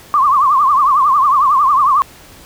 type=tone with vibrato; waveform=sine; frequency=1120 Hz; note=C#6; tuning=18 cents sharp; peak=-8 dBFS; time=0.14-2.02 s; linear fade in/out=0 ms; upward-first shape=triangle; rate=11 Hz; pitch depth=170 cents each way; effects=pink hiss -40 dBFS RMS until 2.45 s